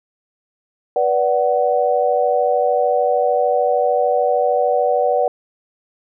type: tone cluster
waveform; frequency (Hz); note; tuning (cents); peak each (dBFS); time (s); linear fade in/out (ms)
sine; 488.7 / 582 / 747; B4 / D5 / F#5; -18 / -16 / +16; -18; 0.96-5.28; 2
effects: none